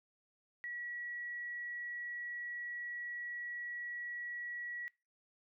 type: tone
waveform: sine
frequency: 1928 Hz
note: B6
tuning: 42 cents flat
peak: -40 dBFS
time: 0.64-4.88 s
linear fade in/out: 0 ms
effects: noise-tail reverb RT60 0.3 s tail -23 dB re dry